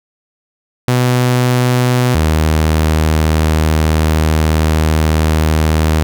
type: tone pair in turn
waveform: sawtooth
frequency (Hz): 124.6 / 78.36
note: B2 / D#2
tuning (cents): +16 / +13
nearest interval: minor sixth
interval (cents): 803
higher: first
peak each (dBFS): -6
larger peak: neither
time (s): 0.88-2.15 / 2.15-6.03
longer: second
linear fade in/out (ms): 0
effects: none